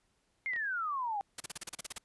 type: exponential sweep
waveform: sine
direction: down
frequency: 2161 to 780 Hz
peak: -32 dBFS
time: 0.46-1.21 s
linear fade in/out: 0 ms
type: clicks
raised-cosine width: 0.3 ms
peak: -32 dBFS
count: 2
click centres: 0.535 / 0.562 s
type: noise bursts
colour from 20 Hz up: white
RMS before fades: -39 dBFS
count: 11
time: 1.38-1.983 s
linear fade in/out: 5 ms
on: 23 ms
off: 35 ms
effects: pink hiss -75 dBFS RMS until 2.04 s + resampled to 24000 Hz